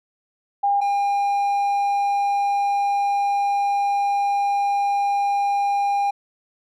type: tone pair in turn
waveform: sine / triangle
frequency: 805 / 805 Hz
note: G5 / G5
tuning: +46 / +46 cents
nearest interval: unison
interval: 0 cents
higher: neither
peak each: -16 dBFS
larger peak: neither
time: 0.63-0.81 / 0.81-6.11 s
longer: second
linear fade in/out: 10 ms
effects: none